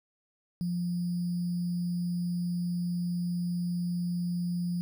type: tone with sample-and-hold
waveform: sine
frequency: 175.2 Hz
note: F3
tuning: 6 cents sharp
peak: -28 dBFS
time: 0.61-4.81 s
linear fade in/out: 0 ms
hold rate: 4900 Hz
effects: none